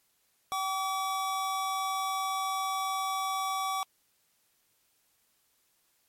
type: tone pair together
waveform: square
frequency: 767 / 1144.2 Hz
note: G5 / D6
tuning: -38 / -45 cents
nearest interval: perfect fifth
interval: 693 cents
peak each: -34 / -32 dBFS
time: 0.52-3.83 s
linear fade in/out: 0 ms
effects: white hiss -71 dBFS RMS until 6.08 s + MP3 64 kbps